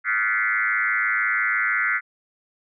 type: tone with frequency modulation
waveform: sine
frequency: 1733 Hz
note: A6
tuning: 27 cents flat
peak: -19 dBFS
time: 0.04-2.01 s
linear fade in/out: 50 ms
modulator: 106 Hz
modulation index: 3.8
effects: none